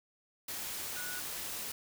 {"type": "tone in noise", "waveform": "sine", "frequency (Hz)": 1466, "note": "F#6", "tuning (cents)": -16, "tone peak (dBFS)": -42, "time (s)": [0.96, 1.2], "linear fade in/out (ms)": 5, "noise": "white", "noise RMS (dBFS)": -40, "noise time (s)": [0.48, 1.72], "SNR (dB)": -5, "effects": []}